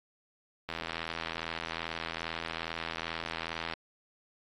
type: click train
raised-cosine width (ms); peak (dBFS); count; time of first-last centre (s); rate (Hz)
0.3; -19; 252; 0.69-3.736; 82.4
effects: AAC 32 kbps